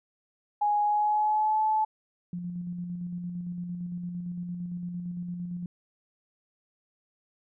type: tone with pitch glide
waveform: sine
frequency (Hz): 830.6 to 865.9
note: G#5 to A5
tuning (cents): 0 to -28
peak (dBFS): -22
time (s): 0.61-1.85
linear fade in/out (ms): 10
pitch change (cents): +72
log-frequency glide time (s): 0.82-1.61
type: tone with tremolo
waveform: sine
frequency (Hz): 176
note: F3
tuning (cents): +14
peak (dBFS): -31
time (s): 2.33-5.66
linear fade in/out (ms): 2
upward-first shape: square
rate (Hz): 8.8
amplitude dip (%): 30
effects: none